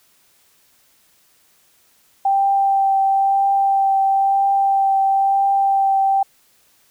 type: tone with vibrato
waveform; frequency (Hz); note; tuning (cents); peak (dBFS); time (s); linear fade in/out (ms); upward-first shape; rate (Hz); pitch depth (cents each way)
sine; 784; G5; 0; -13; 2.25-6.23; 5; triangle; 1; 13
effects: white hiss -57 dBFS RMS until 6.9 s